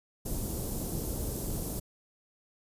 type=band-stop noise; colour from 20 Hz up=pink; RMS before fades=-34 dBFS; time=0.25-1.8 s; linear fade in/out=10 ms; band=440 to 9300 Hz; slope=12 dB/octave; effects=resampled to 32000 Hz